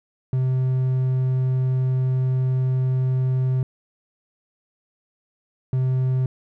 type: tone bursts at uneven times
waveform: triangle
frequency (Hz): 129.4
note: C3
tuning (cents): -19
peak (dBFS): -16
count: 2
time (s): 0.33-3.63 / 5.73-6.26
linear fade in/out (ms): 2
effects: none